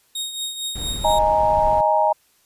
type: tone with tremolo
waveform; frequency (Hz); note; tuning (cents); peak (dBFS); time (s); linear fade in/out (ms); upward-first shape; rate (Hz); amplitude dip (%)
sawtooth; 3735; A#7; +3; -20; 0.15-1.19; 5; triangle; 4.4; 65
type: noise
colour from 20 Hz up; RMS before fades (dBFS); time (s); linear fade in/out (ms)
brown; -29; 0.75-1.81; 5
type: chord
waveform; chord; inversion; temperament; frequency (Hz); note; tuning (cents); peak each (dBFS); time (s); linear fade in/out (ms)
sine; D# suspended fourth; none; just; 622.3 / 829.7 / 933.4; D#5 / G#5 / A#5; 0 / -2 / +2; -19; 1.04-2.13; 10
effects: white hiss -60 dBFS RMS until 2.45 s + resampled to 32000 Hz